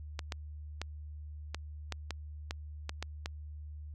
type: clicks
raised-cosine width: 0.2 ms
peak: -19 dBFS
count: 10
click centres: 0.192 / 0.322 / 0.816 / 1.546 / 1.923 / 2.107 / 2.509 / 2.894 / 3.026 / 3.259 s
effects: added 75 Hz sine -42 dBFS peak until 3.94 s